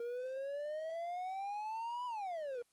triangle exponential two-way sweep, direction up then down, 466.2 to 999 to 466.2 Hz, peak -36 dBFS, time 0-2.62 s, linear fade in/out 2 ms, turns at 2.06 s, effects white hiss -75 dBFS RMS until 2.72 s + Opus 24 kbps

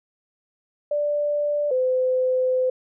sine tone pair in turn, 587.3 / 511.3 Hz, D5 / C5, 0 / -40 cents, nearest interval major second, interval 240 cents, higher first, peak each -20 / -18 dBFS, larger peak second, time 0.91-1.71 / 1.71-2.7 s, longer second, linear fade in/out 5 ms, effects none

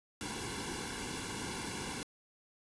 pink noise with comb filter, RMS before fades -40 dBFS, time 0.21-2.03 s, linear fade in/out 0 ms, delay 1.6 ms, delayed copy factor -0.85, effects resampled to 24000 Hz

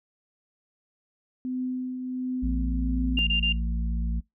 sine tone with tremolo, 254.5 Hz, C4, 48 cents flat, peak -26 dBFS, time 1.45-3.19 s, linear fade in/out 0 ms, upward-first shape triangle, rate 1.4 Hz, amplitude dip 45%
harmonic tone, 56.8 Hz, A#1, 44 cents flat, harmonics 1 / 3 / 4, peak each -25 / -35 / -37 dBFS, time 2.42-4.21 s, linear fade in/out 20 ms
sine tone bursts, 2794 Hz, F7, in tune, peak -22 dBFS, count 3, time 3.17-3.526 s, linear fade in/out 5 ms, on 100 ms, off 28 ms
effects noise-tail reverb RT60 0.2 s tail -26 dB re dry

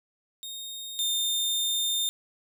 sawtooth tone pair in turn, 3700 / 3626 Hz, A#7 / A#7, -14 / -49 cents, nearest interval unison, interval 35 cents, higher first, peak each -33 / -22 dBFS, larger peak second, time 0.43-0.99 / 0.99-2.09 s, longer second, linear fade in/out 0 ms, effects none

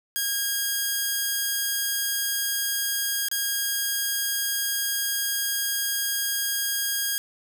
5% pulse tone with dropouts, 1630 Hz, G#6, 33 cents flat, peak -13 dBFS, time 0.16-7.18 s, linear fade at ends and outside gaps 0 ms, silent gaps 3.285-3.314 s, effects none

